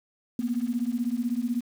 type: beating tone pair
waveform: sine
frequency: 232.2 / 248.2 Hz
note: A#3 / B3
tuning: -7 / +9 cents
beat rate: 16 Hz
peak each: -28 / -28 dBFS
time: 0.39-1.61 s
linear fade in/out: 2 ms
effects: 8-bit